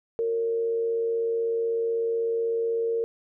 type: tone with frequency modulation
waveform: sine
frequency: 460 Hz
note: A#4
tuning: 23 cents flat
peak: -23 dBFS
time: 0.19-3.04 s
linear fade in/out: 0 ms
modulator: 96.1 Hz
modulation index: 0.26
effects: none